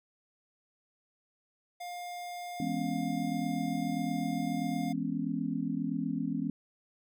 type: tone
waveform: square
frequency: 707 Hz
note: F5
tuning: 21 cents sharp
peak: -39 dBFS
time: 1.8-4.93 s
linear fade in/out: 10 ms
type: chord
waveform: sine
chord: C# minor seventh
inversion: first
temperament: just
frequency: 166.31 / 207.9 / 249.5 / 277.2 Hz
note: E3 / G#3 / B3 / C#4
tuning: +16 / +2 / +18 / 0 cents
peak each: -37 / -36 / -35 / -35 dBFS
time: 2.6-6.5 s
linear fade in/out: 2 ms
effects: none